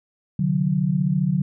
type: tone cluster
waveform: sine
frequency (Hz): 131.6 / 149.4 / 184.5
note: C3 / D3 / F#3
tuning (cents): +10 / +30 / -5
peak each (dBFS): -29 / -21 / -21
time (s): 0.39-1.42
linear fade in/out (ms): 5
effects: none